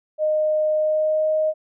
sine tone with pitch glide, 616 to 622.8 Hz, D#5 to D#5, -17 to +2 cents, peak -17 dBFS, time 0.18-1.54 s, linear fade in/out 50 ms, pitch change +19 cents, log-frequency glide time 0.75-1.3 s, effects none

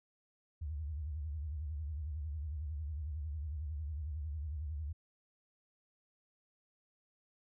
sine tone with vibrato, 75.4 Hz, D2, 46 cents sharp, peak -37 dBFS, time 0.61-4.93 s, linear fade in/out 10 ms, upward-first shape sine, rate 11 Hz, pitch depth 150 cents each way, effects none

